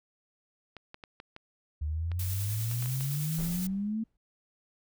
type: clicks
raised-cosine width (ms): 0.3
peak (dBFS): -28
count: 10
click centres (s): 0.767 / 0.944 / 1.038 / 1.201 / 1.364 / 2.117 / 2.714 / 2.826 / 2.859 / 3.008
type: exponential sweep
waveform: sine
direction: up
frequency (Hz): 73.42 to 226.5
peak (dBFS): -29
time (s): 1.81-4.04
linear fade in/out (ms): 10
type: noise with tremolo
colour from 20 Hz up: blue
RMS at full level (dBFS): -38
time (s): 2.19-3.67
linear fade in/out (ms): 5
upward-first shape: sine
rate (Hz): 9.8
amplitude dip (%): 25
type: noise with exponential decay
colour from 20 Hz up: brown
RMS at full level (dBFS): -36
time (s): 3.38-4.17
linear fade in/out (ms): 5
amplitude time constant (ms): 170
effects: none